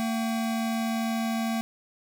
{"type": "tone pair together", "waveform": "square", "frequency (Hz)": [226.7, 762.5], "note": ["A#3", "G5"], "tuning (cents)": [-48, -48], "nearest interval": "octave + major sixth", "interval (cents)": 2100, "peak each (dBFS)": [-27, -36], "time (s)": [0, 1.61], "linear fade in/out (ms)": 0, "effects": []}